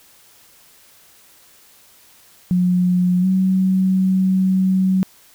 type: tone with pitch glide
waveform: sine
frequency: 180 to 188.19 Hz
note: F#3 to F#3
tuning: -47 to +30 cents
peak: -13 dBFS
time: 2.51-5.03 s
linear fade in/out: 0 ms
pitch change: +77 cents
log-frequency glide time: 3.21-3.26 s
effects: white hiss -50 dBFS RMS until 5.34 s